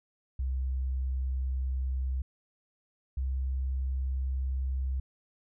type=tone pair in turn; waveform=sine; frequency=65 / 65.64 Hz; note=C2 / C2; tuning=-11 / +6 cents; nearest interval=unison; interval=17 cents; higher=second; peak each=-28 dBFS; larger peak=neither; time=0.39-2.22 / 3.17-5 s; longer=neither; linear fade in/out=5 ms; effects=none